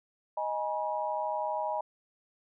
sine chord, G# minor, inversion second, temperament equal with one note detuned, 622.3 / 830.6 / 963 Hz, D#5 / G#5 / B5, 0 / 0 / -44 cents, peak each -34 dBFS, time 0.37-1.81 s, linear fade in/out 5 ms, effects none

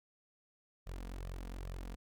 sawtooth tone with flanger, 44.81 Hz, F1, 45 cents sharp, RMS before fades -44 dBFS, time 0.86-1.96 s, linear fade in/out 20 ms, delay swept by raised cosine 1.6 to 4.3 ms, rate 2.4 Hz, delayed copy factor +0.7, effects none

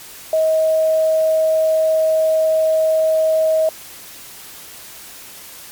sine tone, 635 Hz, D#5, 35 cents sharp, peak -12 dBFS, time 0.33-3.69 s, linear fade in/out 2 ms, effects white hiss -37 dBFS RMS until 5.71 s + MP3 96 kbps

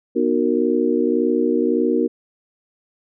sine chord, B major seventh, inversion none, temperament just, 246.9 / 308.7 / 370.4 / 463 Hz, B3 / D#4 / F#4 / A#4, 0 / -14 / +2 / -12 cents, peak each -21 dBFS, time 0.15-2.08 s, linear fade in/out 20 ms, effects none

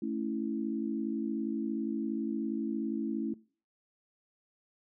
sine chord, A major, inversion none, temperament equal, 220 / 277.2 / 329.6 Hz, A3 / C#4 / E4, 0 / 0 / 0 cents, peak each -35 / -36 / -36 dBFS, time 0.02-3.34 s, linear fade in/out 5 ms, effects noise-tail reverb RT60 0.4 s tail -21 dB re dry

